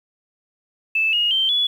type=tone with pitch steps; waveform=sine; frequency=2630 / 2868 / 3128 / 3411 Hz; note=E7 / F7 / G7 / G#7; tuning=-5 / +45 / -4 / +46 cents; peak=-16 dBFS; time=0.95-1.67 s; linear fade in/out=5 ms; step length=180 ms; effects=8-bit